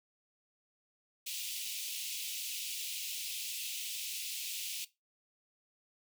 pink high-pass noise, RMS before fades -40 dBFS, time 1.26-4.85 s, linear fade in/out 10 ms, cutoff 2500 Hz, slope 48 dB/octave, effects noise-tail reverb RT60 0.2 s tail -17 dB re dry

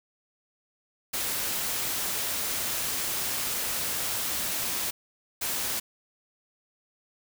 white noise bursts at uneven times, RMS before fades -30 dBFS, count 2, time 1.13-4.91 / 5.41-5.8 s, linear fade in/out 10 ms, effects none

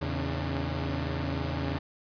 sawtooth tone cluster, 81.6 / 113.6 / 137.2 / 271.7 / 297.5 Hz, E2 / A#2 / C#3 / C#4 / D4, -17 / -44 / -17 / -35 / +22 cents, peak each -29 / -37 / -30 / -36 / -34 dBFS, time 0.01-1.79 s, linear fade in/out 10 ms, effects resampled to 11025 Hz

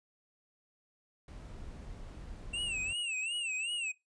brown noise, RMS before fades -46 dBFS, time 1.28-2.93 s, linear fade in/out 2 ms
square tone with vibrato, 2700 Hz, E7, 41 cents sharp, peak -34 dBFS, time 2.53-3.92 s, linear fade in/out 10 ms, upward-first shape sine, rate 2.7 Hz, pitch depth 130 cents each way
effects noise-tail reverb RT60 0.2 s tail -22 dB re dry + resampled to 22050 Hz

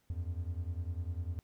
triangle beating tone pair, 82.5 / 92.5 Hz, E2 / F#2, +2 / 0 cents, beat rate 10 Hz, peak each -35 / -37 dBFS, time 0.1-1.39 s, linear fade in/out 0 ms, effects pink hiss -74 dBFS RMS until 1.43 s

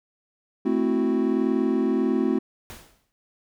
triangle chord, F# half-diminished seventh, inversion first, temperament equal, 220 / 261.6 / 329.6 / 370 Hz, A3 / C4 / E4 / F#4, 0 / 0 / 0 / 0 cents, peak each -24 / -22 / -25 / -24 dBFS, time 0.65-2.39 s, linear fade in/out 10 ms
pink noise with exponential decay, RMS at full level -38 dBFS, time 2.7-3.12 s, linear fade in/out 0 ms, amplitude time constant 90 ms
effects none

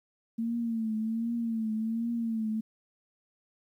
sine tone with vibrato, 226.1 Hz, A3, 47 cents sharp, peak -28 dBFS, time 0.38-2.61 s, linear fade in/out 10 ms, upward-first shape triangle, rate 1.3 Hz, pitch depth 77 cents each way, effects 11-bit

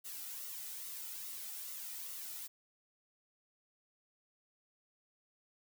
blue noise with flanger, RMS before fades -45 dBFS, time 0.04-2.48 s, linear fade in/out 20 ms, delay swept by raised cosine 1.2 to 1.85 ms, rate 2.4 Hz, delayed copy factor -0.5, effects none

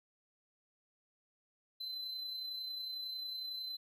triangle tone with amplitude modulation, 4052 Hz, B7, 44 cents sharp, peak -37 dBFS, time 1.8-3.77 s, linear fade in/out 10 ms, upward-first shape sine, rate 31 Hz, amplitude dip 35%, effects none

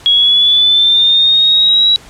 sine linear sweep, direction up, 3313 to 3900 Hz, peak -6 dBFS, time 0.06-1.96 s, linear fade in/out 0 ms, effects pink hiss -38 dBFS RMS until 2.09 s + low-pass 9000 Hz 12 dB/octave

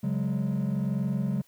triangle chord, C# suspended fourth, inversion none, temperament equal with one note detuned, 138.59 / 185 / 206.3 Hz, C#3 / F#3 / G#3, 0 / 0 / -11 cents, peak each -27 dBFS, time 0.03-1.42 s, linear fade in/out 10 ms, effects tanh soft clip ceiling -19 dBFS + white hiss -63 dBFS RMS until 1.47 s

